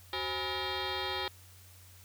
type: tone with frequency modulation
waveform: sine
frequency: 1432 Hz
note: F6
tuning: 43 cents sharp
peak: -32 dBFS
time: 0.13-1.28 s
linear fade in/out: 2 ms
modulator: 452 Hz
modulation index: 6
effects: added 91 Hz sine -55 dBFS peak until 2.04 s + white hiss -58 dBFS RMS until 2.04 s